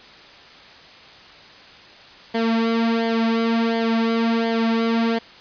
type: tone with flanger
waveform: sawtooth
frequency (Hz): 228.2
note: A#3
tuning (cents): -37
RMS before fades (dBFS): -20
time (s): 2.34-5.19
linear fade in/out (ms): 10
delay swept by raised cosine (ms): 0.76 to 3.26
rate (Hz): 1.4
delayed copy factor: -0.75
effects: white hiss -44 dBFS RMS until 5.4 s + resampled to 11025 Hz